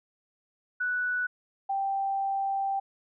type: tone pair in turn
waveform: sine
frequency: 1480 / 784 Hz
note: F#6 / G5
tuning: 0 / 0 cents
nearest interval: major seventh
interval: 1100 cents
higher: first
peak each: -26 dBFS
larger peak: neither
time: 0.8-1.27 / 1.69-2.8 s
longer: second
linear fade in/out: 10 ms
effects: none